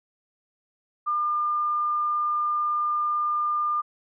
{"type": "tone", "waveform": "sine", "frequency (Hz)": 1203, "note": "D6", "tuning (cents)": 41, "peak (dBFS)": -22, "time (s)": [1.06, 3.82], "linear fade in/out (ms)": 20, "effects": []}